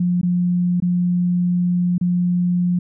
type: tone with dropouts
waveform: sine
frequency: 177.4 Hz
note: F3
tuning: 27 cents sharp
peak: -15 dBFS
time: 0-2.79 s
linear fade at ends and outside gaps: 5 ms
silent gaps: 0.214-0.23 / 0.802-0.822 / 1.981-2.011 s
effects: none